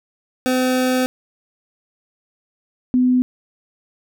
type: tone pair in turn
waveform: 25% pulse / sine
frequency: 255.4 / 251.6 Hz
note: C4 / B3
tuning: -42 / +32 cents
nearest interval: unison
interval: 26 cents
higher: first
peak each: -12 dBFS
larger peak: neither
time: 0.46-1.06 / 2.94-3.22 s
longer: first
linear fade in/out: 0 ms
effects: none